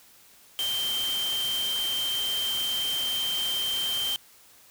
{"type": "tone in noise", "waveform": "sine", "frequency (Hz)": 3136, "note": "G7", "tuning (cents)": 0, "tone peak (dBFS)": -26, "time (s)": [0.59, 4.16], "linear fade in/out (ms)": 0, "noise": "white", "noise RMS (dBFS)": -35, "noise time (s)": [0.59, 4.16], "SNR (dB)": 6, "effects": ["white hiss -55 dBFS RMS until 4.7 s"]}